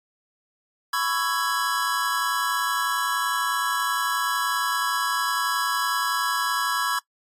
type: chord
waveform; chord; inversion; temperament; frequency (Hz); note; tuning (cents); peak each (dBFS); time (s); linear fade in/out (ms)
square; C# minor seventh; third; just; 997.9 / 1108.7 / 1330.5 / 1663.1; B5 / C#6 / E6 / G#6; +18 / 0 / +16 / +2; -30 / -28 / -30 / -28; 0.93-6.99; 5
effects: noise-tail reverb RT60 0.1 s tail -23 dB re dry + AAC 48 kbps